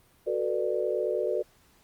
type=chord; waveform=sine; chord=B minor seventh; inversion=second; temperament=just; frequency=370.4 / 444.5 / 493.9 / 592.7 Hz; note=F#4 / A4 / B4 / D5; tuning=+2 / +18 / 0 / +16 cents; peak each=-31 dBFS; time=0.26-1.43 s; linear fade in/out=20 ms; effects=pink hiss -62 dBFS RMS until 1.83 s + Opus 32 kbps